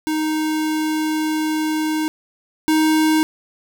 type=tone pair in turn; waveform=square; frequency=311.1 / 312.9 Hz; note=D#4 / D#4; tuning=0 / +10 cents; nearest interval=unison; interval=10 cents; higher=second; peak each=-19 / -14 dBFS; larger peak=second; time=0.07-2.08 / 2.68-3.23 s; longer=first; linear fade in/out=0 ms; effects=none